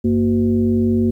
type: tone with frequency modulation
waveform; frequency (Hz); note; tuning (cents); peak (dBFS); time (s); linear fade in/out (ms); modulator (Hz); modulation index
sine; 232.1; A#3; -7; -13; 0.04-1.11; 10; 139; 0.89
effects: 9-bit